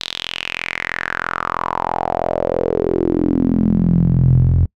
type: tone with band-pass filter sweep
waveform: sawtooth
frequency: 43.08 Hz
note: F1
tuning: 23 cents flat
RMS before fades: -17 dBFS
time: 0-4.66 s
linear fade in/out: 10 ms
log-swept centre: 3900 to 98 Hz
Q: 5
effects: noise-tail reverb RT60 0.1 s tail -26 dB re dry